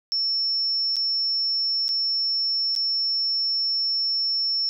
sine tone with dropouts, 5400 Hz, E8, 41 cents sharp, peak -21 dBFS, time 0.12-4.69 s, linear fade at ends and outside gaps 0 ms, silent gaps 0.958-0.966 / 1.882-1.89 / 2.752-2.762 s, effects none

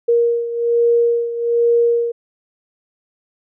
sine beating tone pair, 470 / 471.2 Hz, A#4 / A#4, +14 / +19 cents, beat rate 1.2 Hz, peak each -14 / -19 dBFS, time 0.08-2.12 s, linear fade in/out 10 ms, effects none

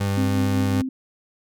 30% pulse tone with vibrato, 99.2 Hz, G2, 21 cents sharp, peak -18 dBFS, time 0-0.82 s, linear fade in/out 10 ms, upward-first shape sine, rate 6.7 Hz, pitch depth 12 cents each way
sine tone with tremolo, 261.6 Hz, C4, in tune, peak -20 dBFS, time 0.17-0.89 s, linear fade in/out 5 ms, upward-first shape sine, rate 5.3 Hz, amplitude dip 45%
effects none

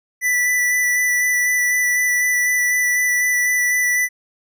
square tone with vibrato, 1975.5 Hz, B6, in tune, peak -16 dBFS, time 0.21-4.09 s, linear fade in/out 50 ms, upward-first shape square, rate 4 Hz, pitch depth 10 cents each way, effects none

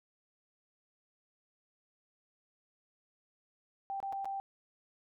sine tone with dropouts, 785 Hz, G5, 2 cents sharp, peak -35 dBFS, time 3.9-4.4 s, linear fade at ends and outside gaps 0 ms, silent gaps 4.002-4.028 / 4.125-4.13 / 4.246-4.255 s, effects none

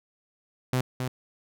sawtooth tone with echo, 127.6 Hz, C3, 43 cents flat, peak -19 dBFS, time 0.73-0.81 s, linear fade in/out 2 ms, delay 270 ms, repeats 1, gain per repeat -5 dB, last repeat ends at 1.08 s, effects none

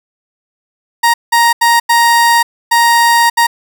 30% pulse tone bursts at uneven times, 936 Hz, A#5, 7 cents sharp, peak -4 dBFS, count 6, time 1.03-1.14 / 1.32-1.53 / 1.61-1.8 / 1.89-2.43 / 2.71-3.3 / 3.37-3.47 s, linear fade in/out 10 ms, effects none

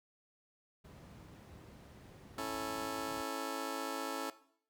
brown noise, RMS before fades -49 dBFS, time 0.84-3.22 s, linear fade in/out 10 ms
15% pulse chord, A major, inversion first, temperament just, 275 / 330 / 440 Hz, C#4 / E4 / A4, -14 / +2 / 0 cents, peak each -35 / -37 / -36 dBFS, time 2.38-4.3 s, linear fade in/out 2 ms
effects noise-tail reverb RT60 0.6 s tail -17 dB re dry + high-pass 100 Hz 12 dB/octave

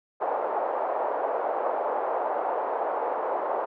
white band-pass noise, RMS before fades -28 dBFS, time 0.2-3.66 s, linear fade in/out 20 ms, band 480 to 870 Hz, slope 24 dB/octave, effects none

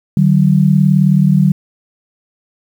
sine tone pair together, 150.35 / 189.2 Hz, D3 / F#3, +41 / +39 cents, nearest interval major third, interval 398 cents, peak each -10 dBFS, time 0.17-1.52 s, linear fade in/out 2 ms, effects 7-bit

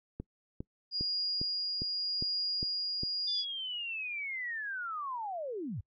click train, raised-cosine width 3 ms, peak -25 dBFS, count 8, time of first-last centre 0.2-3.034 s, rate 2.47 Hz
sine tone with tremolo, 4855 Hz, D#8, 43 cents flat, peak -30 dBFS, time 0.91-3.45 s, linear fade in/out 50 ms, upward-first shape triangle, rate 0.85 Hz, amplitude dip 25%
sine linear sweep, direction down, 3582 to 74 Hz, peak -35 dBFS, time 3.27-5.81 s, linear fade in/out 10 ms
effects noise-tail reverb RT60 0.1 s tail -25 dB re dry

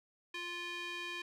square tone with band-pass filter, 349.2 Hz, F4, in tune, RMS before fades -42 dBFS, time 0.34-1.22 s, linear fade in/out 5 ms, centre 2600 Hz, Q 2, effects none

